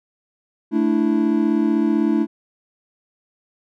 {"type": "chord", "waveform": "triangle", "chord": "A suspended fourth", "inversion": "none", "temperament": "equal", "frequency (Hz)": [220, 293.7, 329.6], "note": ["A3", "D4", "E4"], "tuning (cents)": [0, 0, 0], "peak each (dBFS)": -18, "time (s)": [0.71, 2.27], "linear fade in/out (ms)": 50, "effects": []}